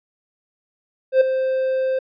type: tone with ADSR envelope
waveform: triangle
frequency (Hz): 523.3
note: C5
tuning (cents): 0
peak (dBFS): -6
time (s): 1.12-1.99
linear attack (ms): 89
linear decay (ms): 8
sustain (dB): -10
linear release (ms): 6
effects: resampled to 11025 Hz